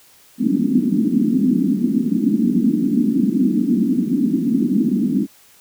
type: band-pass noise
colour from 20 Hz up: pink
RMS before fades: -17 dBFS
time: 0.38-5.27 s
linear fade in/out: 50 ms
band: 200 to 290 Hz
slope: 48 dB/octave
effects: white hiss -50 dBFS RMS until 5.6 s